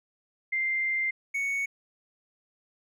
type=tone pair in turn; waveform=sine / triangle; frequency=2093 / 2222 Hz; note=C7 / C#7; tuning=0 / +4 cents; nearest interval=minor second; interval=104 cents; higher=second; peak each=-25 dBFS; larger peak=neither; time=0.52-1.11 / 1.34-1.66 s; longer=first; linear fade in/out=10 ms; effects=none